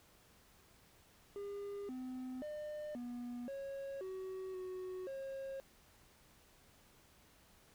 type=tone with pitch steps; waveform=triangle; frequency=403.7 / 255.6 / 602 / 242.6 / 549 / 377 / 370.1 / 540 Hz; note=G#4 / C4 / D5 / B3 / C#5 / F#4 / F#4 / C#5; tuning=-49 / -40 / +43 / -31 / -17 / +32 / 0 / -45 cents; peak=-40 dBFS; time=1.36-5.6 s; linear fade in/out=0 ms; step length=530 ms; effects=pink hiss -66 dBFS RMS until 7.74 s